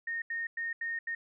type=tone bursts at uneven times; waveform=sine; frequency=1844 Hz; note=A#6; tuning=19 cents flat; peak=-32 dBFS; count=5; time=0.07-0.22 / 0.3-0.47 / 0.57-0.73 / 0.81-0.99 / 1.07-1.15 s; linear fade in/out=5 ms; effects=none